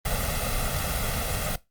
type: noise with comb filter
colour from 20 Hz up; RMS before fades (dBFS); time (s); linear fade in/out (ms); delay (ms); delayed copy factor
pink; -27; 0.05-1.56; 5; 1.5; +0.85
effects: noise-tail reverb RT60 0.2 s tail -19 dB re dry + Opus 32 kbps